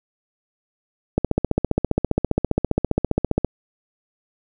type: click train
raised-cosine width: 2 ms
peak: -4 dBFS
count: 35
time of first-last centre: 1.18-3.447 s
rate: 15 Hz
effects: none